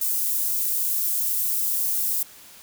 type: high-pass noise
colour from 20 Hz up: white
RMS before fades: -24 dBFS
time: 0.01-2.23 s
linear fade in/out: 5 ms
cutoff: 11000 Hz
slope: 12 dB/octave
effects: white hiss -47 dBFS RMS until 2.62 s